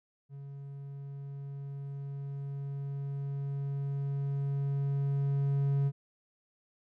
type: tone with level ramp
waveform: triangle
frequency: 139.5 Hz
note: C#3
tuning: 11 cents sharp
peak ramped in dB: -40 to -23 dBFS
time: 0.29-5.92 s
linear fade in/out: 50 ms
effects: none